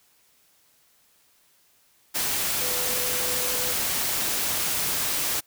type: tone in noise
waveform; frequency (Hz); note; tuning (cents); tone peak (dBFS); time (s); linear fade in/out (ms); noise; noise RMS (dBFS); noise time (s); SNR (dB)
sine; 497.3; B4; +12; -35; 2.6-3.74; 20; white; -26; 2.14-5.41; -12
effects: white hiss -62 dBFS RMS until 5.46 s